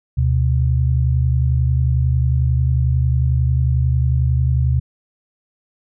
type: tone pair together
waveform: sine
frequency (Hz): 74.98 / 126.1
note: D2 / B2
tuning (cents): +36 / +36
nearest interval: major sixth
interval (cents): 900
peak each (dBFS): -16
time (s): 0.17-4.8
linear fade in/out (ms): 10
effects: none